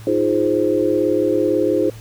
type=chord; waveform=sine; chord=F minor seventh; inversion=third; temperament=equal; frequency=311.1 / 349.2 / 415.3 / 523.3 Hz; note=Eb4 / F4 / Ab4 / C5; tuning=0 / 0 / 0 / 0 cents; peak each=-20 dBFS; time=0.07-1.9 s; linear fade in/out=2 ms; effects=added 111 Hz sine -35 dBFS peak until 2 s + pink hiss -44 dBFS RMS until 2 s